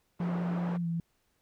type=band-pass noise; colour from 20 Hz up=pink; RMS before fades=-41 dBFS; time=0.19-0.78 s; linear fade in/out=20 ms; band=290 to 1100 Hz; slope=12 dB/octave
type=tone with pitch glide; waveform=sine; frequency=174.61 to 167.69 Hz; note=F3 to E3; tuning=0 to +30 cents; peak=-29 dBFS; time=0.2-1 s; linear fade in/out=2 ms; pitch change=-70 cents; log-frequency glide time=0.79-0.87 s
effects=pink hiss -74 dBFS RMS until 1.41 s